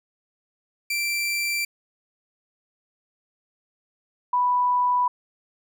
sawtooth / sine tone pair in turn, 2349 / 987.6 Hz, D7 / B5, 0 / 0 cents, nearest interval octave + minor third, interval 1500 cents, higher first, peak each -20 / -18 dBFS, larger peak second, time 0.9-1.65 / 4.33-5.08 s, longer neither, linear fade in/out 5 ms, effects none

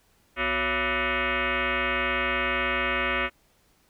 sine tone with frequency modulation, 370 Hz, F#4, in tune, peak -23 dBFS, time 0.36-3.3 s, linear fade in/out 50 ms, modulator 309 Hz, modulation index 7.7, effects pink hiss -64 dBFS RMS until 3.89 s

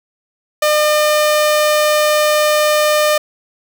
sawtooth tone, 604 Hz, D5, 48 cents sharp, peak -7 dBFS, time 0.62-3.18 s, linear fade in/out 5 ms, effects none

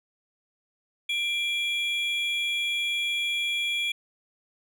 triangle tone pair together, 2371 / 3345 Hz, D7 / G#7, +16 / +12 cents, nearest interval tritone, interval 596 cents, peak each -26 / -27 dBFS, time 1.09-3.92 s, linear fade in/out 5 ms, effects none

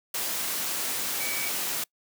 sine tone in noise, 2276 Hz, C#7, 45 cents sharp, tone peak -34 dBFS, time 1.2-1.49 s, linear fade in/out 5 ms, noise white, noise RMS -30 dBFS, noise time 0.14-1.84 s, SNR -7 dB, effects noise-tail reverb RT60 0.1 s tail -25 dB re dry + high-pass 150 Hz 12 dB/octave

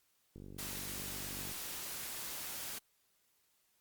click train, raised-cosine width 3 ms, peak -37 dBFS, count 57, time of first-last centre 0.36-1.515 s, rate 48.5 Hz
white noise, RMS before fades -43 dBFS, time 0.58-2.79 s, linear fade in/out 10 ms
effects white hiss -75 dBFS RMS until 3.8 s + Opus 48 kbps

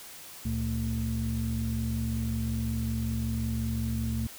sine tone cluster, 71.3 / 116.7 / 224.6 Hz, C#2 / A#2 / A3, +49 / +2 / +36 cents, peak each -31 dBFS, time 0.45-4.27 s, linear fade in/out 5 ms, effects tanh soft clip ceiling -21 dBFS + white hiss -46 dBFS RMS until 4.38 s

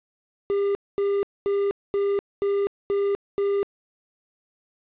triangle tone bursts, 400.6 Hz, G4, 38 cents sharp, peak -18 dBFS, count 7, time 0.5-3.63 s, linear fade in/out 0 ms, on 250 ms, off 230 ms, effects resampled to 8000 Hz + 8-bit

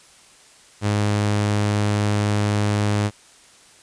sawtooth tone, 103.83 Hz, G#2, in tune, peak -14 dBFS, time 0.81-3.11 s, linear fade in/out 50 ms, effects white hiss -50 dBFS RMS until 3.82 s + resampled to 22050 Hz

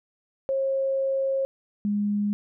sine tone pair in turn, 539 / 205.8 Hz, C#5 / G#3, -49 / -16 cents, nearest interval octave + perfect fourth, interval 1667 cents, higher first, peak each -22 dBFS, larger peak neither, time 0.49-1.45 / 1.85-2.33 s, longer first, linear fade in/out 0 ms, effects none

